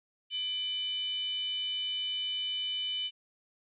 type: tone with frequency modulation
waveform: sine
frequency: 3000 Hz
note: F#7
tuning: 23 cents sharp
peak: -31 dBFS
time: 0.3-3.11 s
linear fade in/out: 50 ms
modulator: 648 Hz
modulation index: 0.42
effects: none